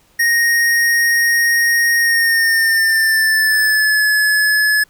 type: tone with pitch glide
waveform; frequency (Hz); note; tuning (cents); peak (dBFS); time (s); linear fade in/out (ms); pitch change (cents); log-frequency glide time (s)
square; 1864.7 to 1709.9; A#6 to A6; 0 to -50; -12; 0.19-4.84; 10; -150; 1.98-4.04
effects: pink hiss -54 dBFS RMS until 4.89 s